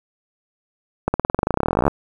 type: accelerating click train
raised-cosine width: 1 ms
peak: -3 dBFS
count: 27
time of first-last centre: 1.08-1.88 s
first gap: 60 ms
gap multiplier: 0.94
effects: 7-bit